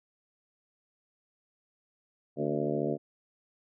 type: harmonic tone with a mistuned harmonic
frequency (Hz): 74.2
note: D2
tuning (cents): +18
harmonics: 2 / 3 / 4 / 5 / 6 / 7 / 8 / 9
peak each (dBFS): -36 / -36 / -35 / -34 / -35 / -38 / -37 / -39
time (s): 2.36-2.98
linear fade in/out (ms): 50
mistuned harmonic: 4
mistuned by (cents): -51
effects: none